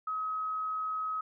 sine tone, 1273 Hz, D#6, 39 cents sharp, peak -31 dBFS, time 0.07-1.21 s, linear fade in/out 5 ms, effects none

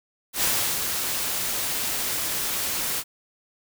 white noise with ADSR envelope, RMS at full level -22 dBFS, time 0.33-3.04 s, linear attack 98 ms, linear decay 350 ms, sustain -5 dB, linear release 55 ms, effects none

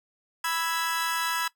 sawtooth chord, E major, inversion second, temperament equal, 987.8 / 1318.5 / 1661.2 Hz, B5 / E6 / G#6, 0 / 0 / 0 cents, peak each -27 dBFS, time 0.44-1.48 s, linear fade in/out 5 ms, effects noise-tail reverb RT60 0.1 s tail -19 dB re dry

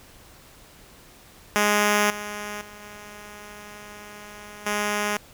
5% pulse tone with level steps, 207.7 Hz, G#3, in tune, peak -7 / -20 / -31 / -29 / -12 dBFS, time 1.56-5.17 s, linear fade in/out 0 ms, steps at 2.1 / 2.61 / 2.82 / 4.66 s, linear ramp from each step 5 ms, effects pink hiss -50 dBFS RMS until 5.33 s

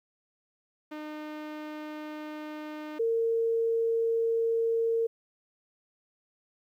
sawtooth / sine tone pair in turn, 304.4 / 457.1 Hz, D#4 / A#4, -38 / -34 cents, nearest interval perfect fifth, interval 704 cents, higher second, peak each -33 / -24 dBFS, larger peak second, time 0.91-2.99 / 2.99-5.07 s, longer neither, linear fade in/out 10 ms, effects low-pass 3000 Hz 12 dB/octave + 11-bit

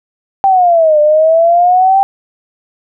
sine exponential two-way sweep, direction down then up, 790 to 594 to 790 Hz, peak -5 dBFS, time 0.44-2.03 s, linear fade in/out 0 ms, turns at 1 s, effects none

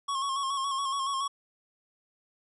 square tone with vibrato, 1094 Hz, C#6, 23 cents flat, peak -29 dBFS, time 0.08-1.28 s, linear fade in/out 10 ms, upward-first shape square, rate 7.1 Hz, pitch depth 39 cents each way, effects resampled to 24000 Hz

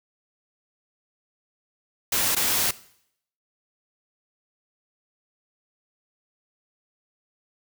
white noise with dropouts, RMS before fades -23 dBFS, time 2.12-2.71 s, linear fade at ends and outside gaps 5 ms, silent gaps 2.351-2.364 s, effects noise-tail reverb RT60 0.7 s tail -19 dB re dry

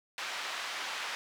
pink band-pass noise, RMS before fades -38 dBFS, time 0.18-1.15 s, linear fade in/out 0 ms, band 1100 to 4400 Hz, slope 12 dB/octave, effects none

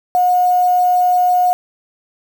sine tone with quantisation, 723 Hz, F#5, 40 cents flat, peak -10 dBFS, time 0.15-1.53 s, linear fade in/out 0 ms, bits 5, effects none

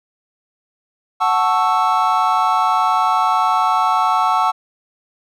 triangle chord, F# minor seventh, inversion none, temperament equal, 740 / 880 / 1108.7 / 1318.5 Hz, F#5 / A5 / C#6 / E6, 0 / 0 / 0 / 0 cents, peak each -17 dBFS, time 1.2-4.52 s, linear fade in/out 20 ms, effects none

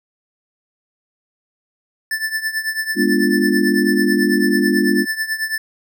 square tone with tremolo, 1760 Hz, A6, in tune, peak -17 dBFS, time 2.11-5.58 s, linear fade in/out 2 ms, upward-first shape triangle, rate 9.1 Hz, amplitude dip 85%
sine chord, G# diminished seventh, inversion none, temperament equal, 207.7 / 246.9 / 293.7 / 349.2 Hz, G#3 / B3 / D4 / F4, 0 / 0 / 0 / 0 cents, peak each -19 dBFS, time 2.95-5.06 s, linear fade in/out 50 ms
effects none

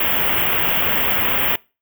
white band-stop noise, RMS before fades -18 dBFS, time 0-1.56 s, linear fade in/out 5 ms, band 3300 to 14000 Hz, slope 96 dB/octave, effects noise-tail reverb RT60 0.3 s tail -24 dB re dry

